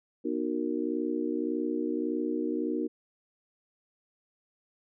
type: chord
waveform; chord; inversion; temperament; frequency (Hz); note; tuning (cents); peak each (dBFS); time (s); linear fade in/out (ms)
sine; B major seventh; none; just; 246.9 / 308.7 / 370.4 / 463; B3 / D#4 / F#4 / A#4; 0 / -14 / +2 / -12; -34 / -31 / -34 / -36; 0.24-2.88; 20
effects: none